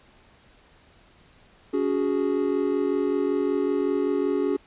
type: chord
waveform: triangle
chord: C# suspended fourth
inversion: none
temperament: equal with one note detuned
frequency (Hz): 282.4 / 370 / 415.3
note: C#4 / F#4 / G#4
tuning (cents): +32 / 0 / 0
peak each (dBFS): -24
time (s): 1.73-4.57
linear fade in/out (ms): 10
effects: pink hiss -56 dBFS RMS until 4.66 s + resampled to 8000 Hz